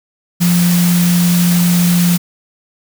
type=tone in noise; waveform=sine; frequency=174.9 Hz; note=F3; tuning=3 cents sharp; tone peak=-9 dBFS; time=0.4-2.18 s; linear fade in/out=20 ms; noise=white; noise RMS=-20 dBFS; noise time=0.4-2.18 s; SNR=+8 dB; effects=none